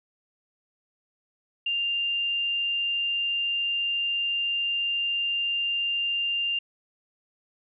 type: tone with frequency modulation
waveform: sine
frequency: 2794 Hz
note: F7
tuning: in tune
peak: -24 dBFS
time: 1.66-6.59 s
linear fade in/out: 5 ms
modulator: 31.1 Hz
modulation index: 0.25
effects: none